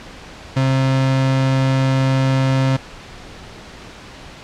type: tone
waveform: 35% pulse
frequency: 133 Hz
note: C3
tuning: 29 cents sharp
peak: -12 dBFS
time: 0.56-2.77 s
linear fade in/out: 10 ms
effects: pink hiss -37 dBFS RMS until 4.43 s + low-pass 5000 Hz 12 dB/octave